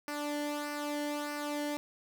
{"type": "tone with flanger", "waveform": "sawtooth", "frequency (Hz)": 293.7, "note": "D4", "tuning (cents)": 0, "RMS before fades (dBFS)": -36, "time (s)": [0.08, 1.77], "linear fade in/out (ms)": 0, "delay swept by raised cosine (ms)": [0.28, 0.81], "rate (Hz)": 1.6, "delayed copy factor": -0.6, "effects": []}